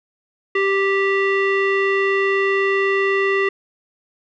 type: tone with low-pass filter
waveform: square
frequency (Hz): 392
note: G4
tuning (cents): 0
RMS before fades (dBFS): -18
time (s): 0.55-3.49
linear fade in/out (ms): 5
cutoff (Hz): 2300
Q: 8.5
effects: none